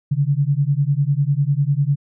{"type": "beating tone pair", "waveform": "sine", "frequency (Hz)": [137.5, 147.5], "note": ["C#3", "D3"], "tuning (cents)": [-14, 8], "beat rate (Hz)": 10, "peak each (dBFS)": -18, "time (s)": [0.11, 1.96], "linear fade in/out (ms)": 10, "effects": []}